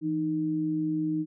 sine tone pair together, 164.22 / 310 Hz, E3 / D#4, -6 / -6 cents, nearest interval major seventh, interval 1100 cents, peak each -33 / -26 dBFS, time 0.01-1.26 s, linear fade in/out 50 ms, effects none

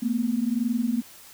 sine tone pair together, 225.2 / 246.9 Hz, A3 / B3, +40 / 0 cents, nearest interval major second, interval 160 cents, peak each -25 / -25 dBFS, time 0.02-1.02 s, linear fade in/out 10 ms, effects white hiss -48 dBFS RMS until 1.33 s

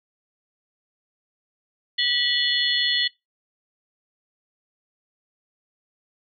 sine tone cluster, 1948 / 2970 / 3357 / 3501 / 4292 Hz, B6 / F#7 / G#7 / A7 / C8, -24 / +6 / +18 / -9 / +43 cents, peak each -26 dBFS, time 1.98-3.08 s, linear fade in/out 10 ms, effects noise-tail reverb RT60 0.2 s tail -22 dB re dry

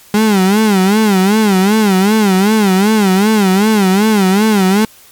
35% pulse tone with vibrato, 202.4 Hz, G#3, 44 cents flat, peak -6 dBFS, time 0.14-4.85 s, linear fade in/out 2 ms, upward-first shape sine, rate 2.6 Hz, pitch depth 150 cents each way, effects white hiss -42 dBFS RMS until 5.11 s + MP3 96 kbps

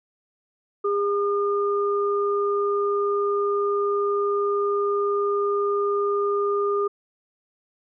sine tone pair together, 405.6 / 1213 Hz, G#4 / D#6, -41 / -44 cents, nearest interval octave + perfect fifth, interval 1897 cents, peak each -21 / -26 dBFS, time 0.84-6.88 s, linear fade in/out 10 ms, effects none

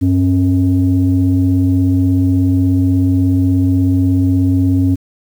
sine tone pair together, 95.9 / 271.2 Hz, G2 / C#4, -37 / -38 cents, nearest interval octave + tritone, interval 1799 cents, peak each -11 dBFS, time 0.01-4.96 s, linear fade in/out 20 ms, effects tanh soft clip ceiling -4 dBFS + 7-bit

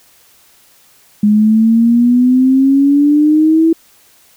sine exponential sweep, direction up, 207 to 329.6 Hz, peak -6 dBFS, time 1.23-3.73 s, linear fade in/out 5 ms, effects white hiss -48 dBFS RMS until 4.36 s

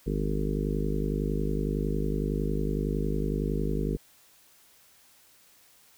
harmonic tone, 50.9 Hz, G#1, 34 cents flat, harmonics 1 / 3 / 4 / 5 / 6 / 7 / 8 / 9, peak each -30 / -32 / -35 / -35 / -39 / -37 / -36 / -38 dBFS, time 0.06-3.97 s, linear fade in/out 10 ms, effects white hiss -59 dBFS RMS until 5.97 s

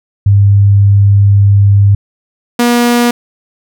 sine / sawtooth tone pair in turn, 100.4 / 239.9 Hz, G2 / A#3, +42 / +50 cents, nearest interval octave + minor third, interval 1508 cents, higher second, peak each -3 dBFS, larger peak neither, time 0.26-1.95 / 2.59-3.11 s, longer first, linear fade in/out 5 ms, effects none

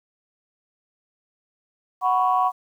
sine chord, F# suspended fourth, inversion none, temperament equal with one note detuned, 740 / 987.8 / 1111.9 Hz, F#5 / B5 / C#6, 0 / 0 / +5 cents, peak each -20 / -23 / -21 dBFS, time 2.01-2.52 s, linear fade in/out 50 ms, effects tanh soft clip ceiling -8 dBFS + 9-bit

